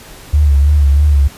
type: tone with vibrato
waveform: sine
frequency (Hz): 72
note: D2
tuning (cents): -34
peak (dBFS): -6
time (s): 0.33-1.28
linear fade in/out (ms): 10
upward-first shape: sine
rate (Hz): 3.1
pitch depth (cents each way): 63
effects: pink hiss -36 dBFS RMS until 1.37 s + resampled to 32000 Hz